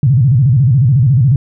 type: tone with vibrato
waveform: sine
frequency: 128.7 Hz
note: C3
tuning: 28 cents flat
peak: -6 dBFS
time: 0.03-1.36 s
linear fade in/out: 2 ms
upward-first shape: square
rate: 14 Hz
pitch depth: 190 cents each way
effects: none